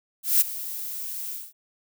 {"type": "noise with ADSR envelope", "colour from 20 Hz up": "violet", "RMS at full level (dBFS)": -17, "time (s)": [0.23, 1.53], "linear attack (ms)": 180, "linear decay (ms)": 16, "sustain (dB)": -16, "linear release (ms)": 210, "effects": []}